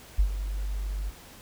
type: tone with ADSR envelope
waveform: sine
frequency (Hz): 49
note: G1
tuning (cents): 0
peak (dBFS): -16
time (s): 0.18-1.11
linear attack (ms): 16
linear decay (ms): 86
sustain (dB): -12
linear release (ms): 24
effects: pink hiss -49 dBFS RMS until 1.41 s